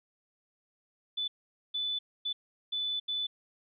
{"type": "tone bursts at uneven times", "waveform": "sine", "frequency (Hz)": 3491, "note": "A7", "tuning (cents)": -14, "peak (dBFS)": -30, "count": 5, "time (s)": [[1.17, 1.28], [1.74, 1.99], [2.25, 2.33], [2.72, 3], [3.08, 3.27]], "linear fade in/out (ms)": 10, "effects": []}